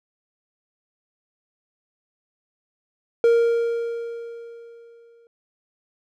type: tone with exponential decay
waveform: triangle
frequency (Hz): 466.2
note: A#4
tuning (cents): 0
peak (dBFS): -10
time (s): 3.24-5.27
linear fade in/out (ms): 1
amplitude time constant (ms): 440
effects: none